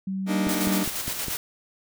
sine tone, 191.5 Hz, G3, 40 cents flat, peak -26 dBFS, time 0.07-0.84 s, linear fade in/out 5 ms
sawtooth chord, Eb major seventh, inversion first, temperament just, 194.45 / 233.3 / 291.7 / 311.1 Hz, G3 / Bb3 / D4 / Eb4, -14 / +2 / -12 / 0 cents, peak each -28 / -28 / -25 / -25 dBFS, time 0.26-0.87 s, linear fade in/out 50 ms
click train, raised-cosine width 3 ms, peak -19 dBFS, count 5, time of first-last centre 0.47-1.283 s, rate 4.92 Hz
white noise with tremolo, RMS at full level -29 dBFS, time 0.49-1.37 s, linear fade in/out 0 ms, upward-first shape square, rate 8.6 Hz, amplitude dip 40%
effects none

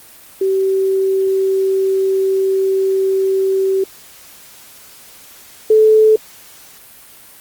sine tone pair in turn, 384.3 / 434.7 Hz, G4 / A4, -34 / -21 cents, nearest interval major second, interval 213 cents, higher second, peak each -12 / -6 dBFS, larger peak second, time 0.41-3.84 / 5.7-6.16 s, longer first, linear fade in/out 5 ms, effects white hiss -41 dBFS RMS until 7.4 s + Opus 32 kbps

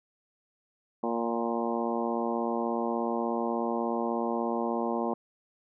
harmonic tone with a mistuned harmonic, 116.54 Hz, A#2, in tune, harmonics 2 / 3 / 4 / 5 / 6 / 7 / 8 / 9, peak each -32 / -34 / -35 / -36 / -37 / -37 / -38 / -39 dBFS, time 1.03-5.14 s, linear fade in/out 5 ms, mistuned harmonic 6, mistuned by +24 cents, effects none

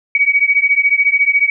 sine beating tone pair, 2254 / 2268 Hz, C#7 / C#7, +28 / +39 cents, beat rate 14 Hz, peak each -13 dBFS, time 0.15-1.5 s, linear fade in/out 2 ms, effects none

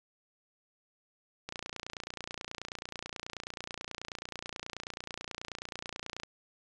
click train, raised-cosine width 0.2 ms, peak -21 dBFS, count 140, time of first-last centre 1.49-6.234 s, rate 29.3 Hz, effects resampled to 22050 Hz

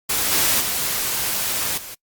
white noise with level steps, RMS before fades -21 / -18 / -23 / -35 dBFS, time 0.09-1.95 s, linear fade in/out 10 ms, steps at 0.31 / 0.6 / 1.77 s, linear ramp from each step 10 ms, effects noise-tail reverb RT60 0.1 s tail -25 dB re dry + Opus 48 kbps

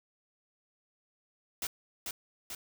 white noise with echo, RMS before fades -35 dBFS, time 1.62-1.67 s, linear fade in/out 2 ms, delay 440 ms, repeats 2, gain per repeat -3 dB, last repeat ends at 2.55 s, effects none

